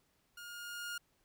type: tone with level ramp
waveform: sawtooth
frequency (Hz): 1421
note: F6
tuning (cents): +30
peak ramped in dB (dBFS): -44 to -35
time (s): 0.37-0.98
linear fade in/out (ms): 5
effects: pink hiss -75 dBFS RMS until 1.24 s